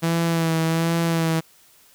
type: tone with vibrato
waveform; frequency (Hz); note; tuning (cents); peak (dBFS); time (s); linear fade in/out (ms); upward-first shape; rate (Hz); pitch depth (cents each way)
sawtooth; 164.81; E3; 0; -15; 0.02-1.41; 20; sine; 1.3; 29
effects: white hiss -54 dBFS RMS until 1.94 s